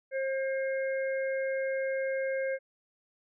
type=harmonic tone; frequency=534 Hz; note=C5; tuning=35 cents sharp; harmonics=1 / 3 / 4; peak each=-29 / -39 / -41 dBFS; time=0.11-2.59 s; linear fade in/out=50 ms; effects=none